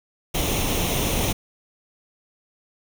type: noise with comb filter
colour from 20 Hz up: pink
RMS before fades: -23 dBFS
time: 0.34-1.33 s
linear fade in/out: 10 ms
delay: 0.32 ms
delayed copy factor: +0.6
effects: none